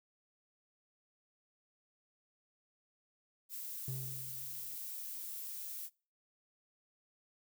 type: noise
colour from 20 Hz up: violet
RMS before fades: -44 dBFS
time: 3.49-5.9 s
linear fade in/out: 50 ms
type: tone with exponential decay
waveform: triangle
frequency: 130.1 Hz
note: C3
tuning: 9 cents flat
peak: -35 dBFS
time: 3.88-4.9 s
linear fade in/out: 2 ms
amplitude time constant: 220 ms
effects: noise-tail reverb RT60 0.4 s tail -26 dB re dry